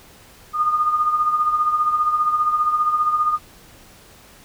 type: tone with tremolo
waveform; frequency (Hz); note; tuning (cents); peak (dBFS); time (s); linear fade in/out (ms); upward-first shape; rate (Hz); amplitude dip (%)
sine; 1224; D#6; -29; -13; 0.53-3.39; 50; triangle; 15; 65
effects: pink hiss -47 dBFS RMS until 4.44 s